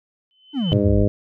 sine tone with exponential growth, 3044 Hz, F#7, 48 cents sharp, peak -23 dBFS, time 0.31-0.73 s, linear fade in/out 0 ms, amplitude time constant 90 ms
triangle exponential sweep, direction down, 311.1 to 37 Hz, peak -17 dBFS, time 0.53-1.07 s, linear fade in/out 50 ms
harmonic tone, 101.9 Hz, G#2, 32 cents flat, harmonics 1 / 2 / 3 / 4 / 5 / 6, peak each -18 / -21 / -23 / -24 / -25 / -26 dBFS, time 0.72-1.08 s, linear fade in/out 0 ms
effects none

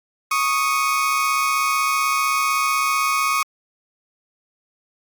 30% pulse tone pair together, 1108.7 / 1244.5 Hz, C#6 / D#6, 0 / 0 cents, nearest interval major second, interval 200 cents, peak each -18 dBFS, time 0.31-3.43 s, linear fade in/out 5 ms, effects AAC 64 kbps

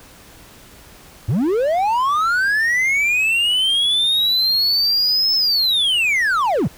triangle linear two-way sweep, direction up then down, 87.31 to 5274 to 87.31 Hz, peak -13 dBFS, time 1.28-6.68 s, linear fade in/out 10 ms, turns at 5.35 s, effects pink hiss -44 dBFS RMS until 6.77 s

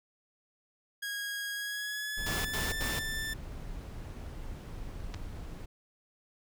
sawtooth tone with pitch glide, 1643 to 1771.1 Hz, G#6 to A6, -19 to +11 cents, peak -31 dBFS, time 1.02-3.34 s, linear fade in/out 10 ms, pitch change +130 cents, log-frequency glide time 1.52-2.75 s
brown noise, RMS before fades -41 dBFS, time 2.17-5.66 s, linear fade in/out 10 ms
pink noise bursts, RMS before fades -35 dBFS, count 3, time 2.26-2.994 s, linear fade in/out 5 ms, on 190 ms, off 82 ms
clicks, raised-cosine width 0.2 ms, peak -25 dBFS, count 2, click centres 5.141 / 5.145 s
effects none

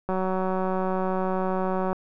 click train, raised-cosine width 1 ms, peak -14 dBFS, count 345, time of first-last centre 0.09-1.93 s, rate 187 Hz, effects none

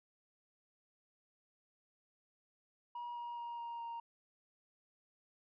sine tone with pitch steps, 958 / 951.4 / 944.8 / 938.3 / 931.8 Hz, A#5 / A#5 / A#5 / A#5 / A#5, +47 / +35 / +23 / +11 / -1 cents, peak -39 dBFS, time 2.95-4 s, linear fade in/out 5 ms, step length 210 ms, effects tanh soft clip ceiling -40 dBFS

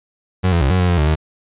30% pulse tone with pitch steps, 92.5 / 84.8 / 67.7 / 92.1 / 89.9 / 87.5 / 75.3 / 78 Hz, F#2 / E2 / C#2 / F#2 / F#2 / F2 / D2 / D#2, 0 / +50 / -40 / -7 / -49 / +4 / +44 / +5 cents, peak -10 dBFS, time 0.43-1.158 s, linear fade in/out 20 ms, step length 91 ms, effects resampled to 8000 Hz

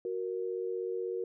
sine tone pair together, 370 / 466.2 Hz, F#4 / A#4, 0 / 0 cents, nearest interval major third, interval 400 cents, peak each -35 / -35 dBFS, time 0.05-1.24 s, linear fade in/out 2 ms, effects none

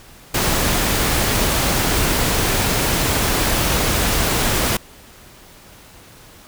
pink noise, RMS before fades -18 dBFS, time 0.34-4.77 s, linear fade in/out 5 ms, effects pink hiss -44 dBFS RMS until 6.47 s

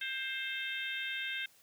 harmonic tone with a mistuned harmonic, 528 Hz, C5, 16 cents sharp, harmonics 3 / 4 / 5 / 6 / 7, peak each -40 / -41 / -42 / -43 / -43 dBFS, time 0.01-1.46 s, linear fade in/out 5 ms, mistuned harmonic 7, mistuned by -28 cents, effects white hiss -64 dBFS RMS until 1.62 s

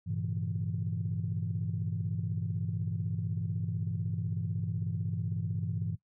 sine chord, G diminished seventh, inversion none, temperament equal with one note detuned, 100.58 / 116.54 / 138.59 / 164.81 Hz, G2 / Bb2 / Db3 / Fb3, +45 / 0 / 0 / 0 cents, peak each -34 / -37 / -40 / -35 dBFS, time 0.06-5.96 s, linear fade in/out 20 ms, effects noise-tail reverb RT60 0.1 s tail -18 dB re dry + tanh soft clip ceiling -22 dBFS

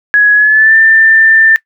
sine tone with pitch glide, 1675 to 1784.9 Hz, G#6 to A6, +14 to +24 cents, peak -3 dBFS, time 0.14-1.56 s, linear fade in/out 0 ms, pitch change +110 cents, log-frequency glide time 0.34-0.76 s, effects noise-tail reverb RT60 0.1 s tail -21 dB re dry

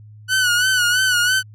sawtooth tone with vibrato, 1480 Hz, F#6, in tune, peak -11 dBFS, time 0.28-1.43 s, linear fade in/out 50 ms, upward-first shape sine, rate 3 Hz, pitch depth 65 cents each way, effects added 106 Hz sine -39 dBFS peak until 1.54 s + low-pass 12000 Hz 12 dB/octave

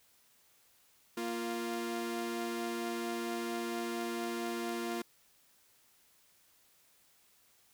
sawtooth tone pair together, 233.8 / 348.5 Hz, A#3 / F4, +5 / -4 cents, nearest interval perfect fifth, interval 691 cents, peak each -35 / -33 dBFS, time 1.17-5.02 s, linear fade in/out 5 ms, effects white hiss -67 dBFS RMS until 7.73 s

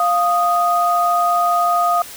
sine tone pair together, 698.5 / 1243.3 Hz, F5 / D#6, 0 / -2 cents, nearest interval minor seventh, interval 998 cents, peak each -16 dBFS, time 0-2.02 s, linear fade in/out 2 ms, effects white hiss -35 dBFS RMS until 2.16 s

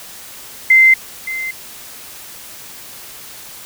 sine tone with echo, 2077 Hz, C7, 13 cents flat, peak -5 dBFS, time 0.7-0.94 s, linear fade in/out 5 ms, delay 570 ms, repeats 1, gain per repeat -15 dB, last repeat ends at 1.51 s, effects white hiss -35 dBFS RMS until 3.65 s

